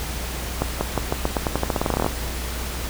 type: accelerating click train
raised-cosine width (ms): 1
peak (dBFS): -6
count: 20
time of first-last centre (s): 0.62-2.064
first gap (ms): 190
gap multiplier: 0.88
effects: added 60 Hz sine -29 dBFS peak until 2.89 s + pink hiss -31 dBFS RMS until 2.89 s